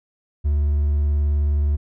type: tone with hard clipping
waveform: triangle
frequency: 73.42 Hz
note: D2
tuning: in tune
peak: -17 dBFS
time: 0.44-1.77 s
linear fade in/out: 20 ms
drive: 5 dB
effects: none